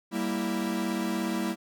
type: chord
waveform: 45% pulse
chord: E diminished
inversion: first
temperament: equal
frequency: 196 / 233.1 / 329.6 Hz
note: G3 / Bb3 / E4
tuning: 0 / 0 / 0 cents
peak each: -32 dBFS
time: 0.11-1.56 s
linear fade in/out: 50 ms
effects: none